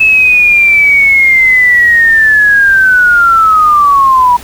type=linear sweep; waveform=sine; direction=down; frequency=2609 to 961 Hz; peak=-3 dBFS; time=0-4.37 s; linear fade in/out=10 ms; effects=added 60 Hz sine -36 dBFS peak until 4.43 s + pink hiss -30 dBFS RMS until 4.43 s